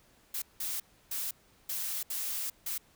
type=noise bursts at uneven times; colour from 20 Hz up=blue; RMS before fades=-35 dBFS; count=6; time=0.34-0.42 / 0.6-0.8 / 1.11-1.31 / 1.69-2.03 / 2.1-2.5 / 2.66-2.78 s; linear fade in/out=5 ms; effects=pink hiss -64 dBFS RMS until 2.95 s